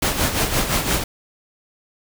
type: noise with tremolo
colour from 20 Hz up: pink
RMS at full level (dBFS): -18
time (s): 0.02-1.04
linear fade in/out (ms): 5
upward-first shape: sine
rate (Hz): 5.8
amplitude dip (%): 60
effects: none